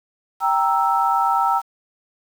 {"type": "chord", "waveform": "sine", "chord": "E diminished", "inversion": "first", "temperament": "equal", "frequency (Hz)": [784, 932.3, 1318.5], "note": ["G5", "Bb5", "E6"], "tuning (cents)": [0, 0, 0], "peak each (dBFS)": -20, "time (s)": [0.4, 1.62], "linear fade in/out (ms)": 50, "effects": ["7-bit"]}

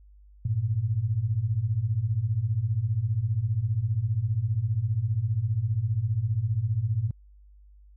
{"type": "beating tone pair", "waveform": "sine", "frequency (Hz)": [100.2, 115.2], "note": ["G2", "A#2"], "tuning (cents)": [38, -20], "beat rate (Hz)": 15, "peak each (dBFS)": [-28, -25], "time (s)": [0.45, 7.11], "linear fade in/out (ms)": 5, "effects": ["added 50 Hz sine -50 dBFS peak until 7.96 s"]}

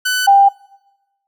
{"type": "tone pair in turn", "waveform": ["sawtooth", "sine"], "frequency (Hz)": [1500, 794.6], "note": ["F#6", "G5"], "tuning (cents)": [23, 23], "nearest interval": "major seventh", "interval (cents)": 1100, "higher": "first", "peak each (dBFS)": [-11, -5], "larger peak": "second", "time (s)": [[0.05, 0.27], [0.27, 0.49]], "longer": "neither", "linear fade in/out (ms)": 10, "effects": ["noise-tail reverb RT60 1.0 s tail -23 dB re dry"]}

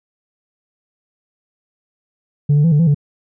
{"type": "tone with pitch steps", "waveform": "sine", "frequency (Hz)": [145.3, 147.3, 166.8, 147, 167.8, 144.8], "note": ["D3", "D3", "E3", "D3", "E3", "D3"], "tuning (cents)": [-18, 6, 21, 2, 31, -24], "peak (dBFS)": -7, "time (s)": [2.49, 2.946], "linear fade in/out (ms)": 10, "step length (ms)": 76, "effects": ["tanh soft clip ceiling -8 dBFS"]}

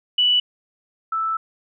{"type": "tone pair in turn", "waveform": "sine", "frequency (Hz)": [2960, 1318.5], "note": ["F#7", "E6"], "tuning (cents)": [0, 0], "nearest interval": "octave + major second", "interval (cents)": 1400, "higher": "first", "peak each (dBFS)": [-14, -20], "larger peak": "first", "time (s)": [[0.18, 0.4], [1.12, 1.37]], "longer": "second", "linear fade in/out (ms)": 5, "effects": []}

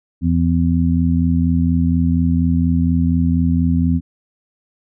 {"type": "harmonic tone", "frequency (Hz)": 84.2, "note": "E2", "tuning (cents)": 37, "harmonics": [1, 2, 3], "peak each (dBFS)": [-17, -17, -17], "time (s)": [0.21, 4.01], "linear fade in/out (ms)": 50, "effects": []}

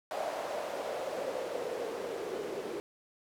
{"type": "noise with band-pass filter sweep", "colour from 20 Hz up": "white", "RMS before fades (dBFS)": -37, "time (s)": [0.11, 2.8], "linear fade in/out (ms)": 0, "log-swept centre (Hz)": [650, 400], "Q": 4.1, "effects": []}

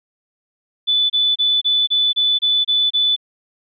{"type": "tone bursts", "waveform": "sine", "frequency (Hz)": 3486, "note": "A7", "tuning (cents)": -17, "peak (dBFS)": -13, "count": 9, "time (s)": [0.87, 3.164], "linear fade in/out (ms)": 20, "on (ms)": 230, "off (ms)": 28, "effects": []}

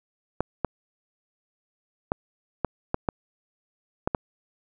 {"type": "clicks", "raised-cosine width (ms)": 1, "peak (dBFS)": -9, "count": 8, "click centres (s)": [0.406, 0.647, 2.119, 2.647, 2.944, 3.088, 4.075, 4.148], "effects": []}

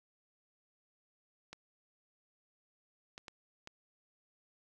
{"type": "clicks", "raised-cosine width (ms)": 0.2, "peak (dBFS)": -29, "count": 4, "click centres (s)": [1.53, 3.179, 3.282, 3.674], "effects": []}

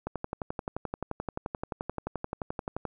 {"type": "click train", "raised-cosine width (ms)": 1, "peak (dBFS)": -18, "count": 33, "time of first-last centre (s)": [0.07, 2.853], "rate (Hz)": 11.5, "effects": []}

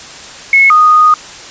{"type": "tone pair in turn", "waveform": "sine", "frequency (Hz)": [2187, 1238.1], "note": ["C#7", "D#6"], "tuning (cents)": [-24, -9], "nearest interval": "minor seventh", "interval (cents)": 985, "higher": "first", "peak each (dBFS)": -3, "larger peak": "neither", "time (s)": [[0.53, 0.7], [0.7, 1.14]], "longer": "second", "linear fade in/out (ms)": 2, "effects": ["white hiss -30 dBFS RMS until 1.5 s", "resampled to 16000 Hz"]}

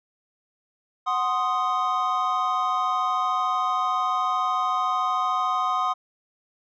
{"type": "chord", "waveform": "triangle", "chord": "C diminished", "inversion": "second", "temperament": "equal", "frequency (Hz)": [740, 1046.5, 1244.5], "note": ["Gb5", "C6", "Eb6"], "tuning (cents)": [0, 0, 0], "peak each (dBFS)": [-26, -24, -23], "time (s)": [1.06, 5.94], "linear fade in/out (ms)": 20, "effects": ["resampled to 16000 Hz"]}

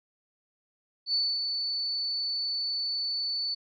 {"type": "tone with ADSR envelope", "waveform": "sine", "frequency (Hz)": 4484, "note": "C#8", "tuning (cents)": 19, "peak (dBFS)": -23, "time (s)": [1.06, 3.55], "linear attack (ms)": 77, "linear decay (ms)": 250, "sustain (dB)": -5, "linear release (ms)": 14, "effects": []}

